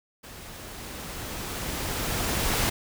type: noise with level ramp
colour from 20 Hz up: pink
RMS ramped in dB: -44 to -24 dBFS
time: 0.23-2.7 s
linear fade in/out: 10 ms
effects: none